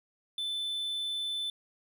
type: tone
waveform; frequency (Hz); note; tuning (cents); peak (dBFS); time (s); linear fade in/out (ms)
triangle; 3520; A7; 0; -30; 0.38-1.5; 2
effects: none